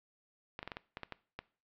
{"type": "clicks", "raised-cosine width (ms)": 0.3, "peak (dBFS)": -24, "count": 9, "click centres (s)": [0.591, 0.629, 0.676, 0.718, 0.769, 0.971, 1.033, 1.123, 1.39], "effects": ["noise-tail reverb RT60 0.4 s tail -20 dB re dry", "low-pass 4000 Hz 12 dB/octave"]}